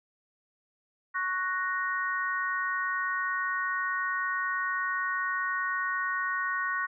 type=chord; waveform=sine; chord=F# major; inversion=second; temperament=equal; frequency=1108.7 / 1480 / 1864.7 Hz; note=C#6 / F#6 / A#6; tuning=0 / 0 / 0 cents; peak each=-32 dBFS; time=1.14-6.87 s; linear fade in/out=20 ms; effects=none